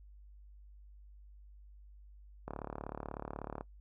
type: click train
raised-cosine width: 1 ms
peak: -26 dBFS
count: 42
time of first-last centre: 2.48-3.609 s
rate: 36.3 Hz
effects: noise-tail reverb RT60 0.1 s tail -21 dB re dry + added 50 Hz sine -53 dBFS peak until 3.8 s